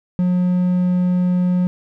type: tone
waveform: triangle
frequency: 180.1 Hz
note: F#3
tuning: 46 cents flat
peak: -12 dBFS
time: 0.19-1.67 s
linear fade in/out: 0 ms
effects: none